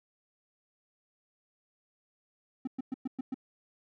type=tone bursts; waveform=triangle; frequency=260 Hz; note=C4; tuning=11 cents flat; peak=-29 dBFS; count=6; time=2.65-3.344 s; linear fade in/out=5 ms; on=24 ms; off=110 ms; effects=none